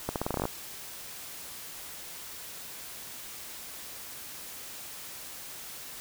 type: accelerating click train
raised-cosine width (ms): 1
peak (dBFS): -15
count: 11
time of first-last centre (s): 0.09-0.454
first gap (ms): 68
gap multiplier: 0.85
effects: white hiss -43 dBFS RMS until 6 s